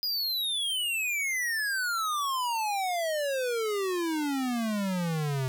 square exponential sweep, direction down, 4978 to 128 Hz, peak -28 dBFS, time 0.03-5.48 s, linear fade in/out 0 ms, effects none

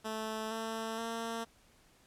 10% pulse tone with pitch steps, 219 / 223.7 / 228.6 Hz, A3 / A3 / A#3, -8 / +29 / -34 cents, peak -28 dBFS, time 0.04-1.45 s, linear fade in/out 20 ms, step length 470 ms, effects pink hiss -65 dBFS RMS until 2.06 s + low-pass 12000 Hz 12 dB/octave

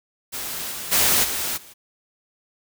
white noise with level steps, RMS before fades -30 / -32 / -18 / -26 / -45 dBFS, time 0.32-1.74 s, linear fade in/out 20 ms, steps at 0.71 / 0.91 / 1.23 / 1.56 s, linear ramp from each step 20 ms, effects none

